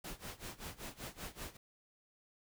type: noise with tremolo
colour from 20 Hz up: pink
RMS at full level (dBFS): -44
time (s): 0.04-1.57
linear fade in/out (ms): 5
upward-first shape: sine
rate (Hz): 5.2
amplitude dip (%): 90
effects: none